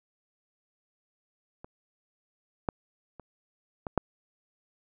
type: clicks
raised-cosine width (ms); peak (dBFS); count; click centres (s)
1; -29 / -13 / -30 / -20 / -9; 5; 1.645 / 2.688 / 3.197 / 3.868 / 3.977
effects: none